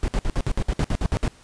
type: noise bursts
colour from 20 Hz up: brown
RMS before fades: -21 dBFS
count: 12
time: 0.03-1.279 s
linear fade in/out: 0 ms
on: 50 ms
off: 59 ms
effects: pink hiss -52 dBFS RMS until 1.43 s + resampled to 22050 Hz